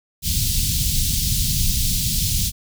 pink band-stop noise, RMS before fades -20 dBFS, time 0.22-2.52 s, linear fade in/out 50 ms, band 170 to 3600 Hz, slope 24 dB/octave, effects none

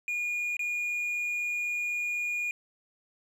triangle tone with dropouts, 2436 Hz, D#7, 37 cents flat, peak -27 dBFS, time 0.08-2.51 s, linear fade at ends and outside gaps 1 ms, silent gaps 0.568-0.593 s, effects none

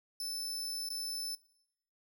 sawtooth tone with dropouts, 5274 Hz, E8, in tune, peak -34 dBFS, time 0.2-1.35 s, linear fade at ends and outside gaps 2 ms, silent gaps 0.889-0.902 s, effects noise-tail reverb RT60 0.8 s tail -20 dB re dry

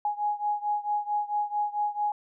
sine beating tone pair, 830.6 / 835.1 Hz, G#5 / G#5, 0 / +9 cents, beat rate 4.5 Hz, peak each -28 / -30 dBFS, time 0.05-2.12 s, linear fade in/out 2 ms, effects none

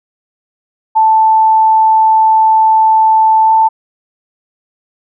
sine tone with pitch glide, 880 to 885.6 Hz, A5 to A5, 0 to +11 cents, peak -5 dBFS, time 0.95-3.69 s, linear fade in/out 20 ms, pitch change +11 cents, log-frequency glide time 3.43-3.52 s, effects none

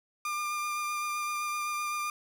30% pulse tone with vibrato, 1200 Hz, D6, 37 cents sharp, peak -28 dBFS, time 0.25-2.1 s, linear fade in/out 2 ms, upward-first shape sine, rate 7.8 Hz, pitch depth 13 cents each way, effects none

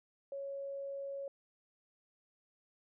sine tone, 554 Hz, C#5, 1 cent flat, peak -39 dBFS, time 0.32-1.28 s, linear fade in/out 2 ms, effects none

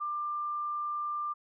sine tone, 1190 Hz, D6, 22 cents sharp, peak -31 dBFS, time 0-1.34 s, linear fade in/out 20 ms, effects none

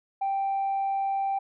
sine tone, 784 Hz, G5, in tune, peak -23 dBFS, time 0.21-1.39 s, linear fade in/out 10 ms, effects tanh soft clip ceiling -22 dBFS

